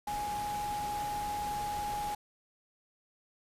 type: tone in noise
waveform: sine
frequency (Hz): 830.6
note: G#5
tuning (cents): 0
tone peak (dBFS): -33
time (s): 0.07-2.15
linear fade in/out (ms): 5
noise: pink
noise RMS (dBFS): -43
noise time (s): 0.07-2.15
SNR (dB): +7
effects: resampled to 32000 Hz